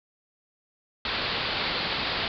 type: low-pass noise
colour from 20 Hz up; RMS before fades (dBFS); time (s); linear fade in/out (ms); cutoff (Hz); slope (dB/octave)
white; -29; 1.05-2.28; 2; 4700; 96
effects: none